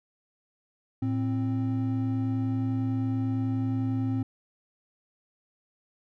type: tone pair together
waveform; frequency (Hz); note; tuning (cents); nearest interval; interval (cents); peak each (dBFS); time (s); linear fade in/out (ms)
triangle; 111.37 / 263.2; A2 / C4; +21 / +10; octave + minor third; 1489; -26; 1.02-4.23; 5
effects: none